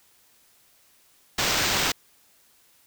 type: noise with sample-and-hold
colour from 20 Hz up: white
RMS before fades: -24 dBFS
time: 1.38-1.92 s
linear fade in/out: 5 ms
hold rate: 11025 Hz
effects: white hiss -60 dBFS RMS until 2.86 s